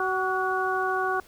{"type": "harmonic tone with a mistuned harmonic", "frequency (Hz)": 376.1, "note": "F#4", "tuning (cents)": 28, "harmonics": [1, 2, 3, 4], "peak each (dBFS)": [-29, -29, -29, -29], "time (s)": [0, 1.2], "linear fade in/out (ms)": 2, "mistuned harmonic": 4, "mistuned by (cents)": -44, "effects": ["pink hiss -54 dBFS RMS until 1.27 s"]}